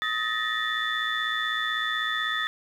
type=tone cluster; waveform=sine; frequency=1266 / 1771 / 1887 / 3508 Hz; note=D#6 / A6 / A#6 / A7; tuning=+30 / +11 / +21 / -6 cents; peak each=-30 dBFS; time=0.02-2.47 s; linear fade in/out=0 ms; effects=tanh soft clip ceiling -17 dBFS + 9-bit